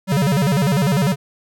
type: tone with vibrato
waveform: square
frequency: 163.3 Hz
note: E3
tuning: 16 cents flat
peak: -15 dBFS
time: 0.07-1.16 s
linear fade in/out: 50 ms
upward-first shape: square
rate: 10 Hz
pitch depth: 270 cents each way
effects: none